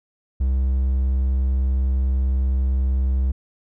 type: tone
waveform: triangle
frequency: 65.41 Hz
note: C2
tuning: in tune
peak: -15 dBFS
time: 0.4-3.32 s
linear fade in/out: 10 ms
effects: none